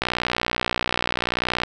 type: click train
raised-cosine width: 0.3 ms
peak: -5 dBFS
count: 99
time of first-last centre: 0.02-1.634 s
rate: 60.7 Hz
effects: none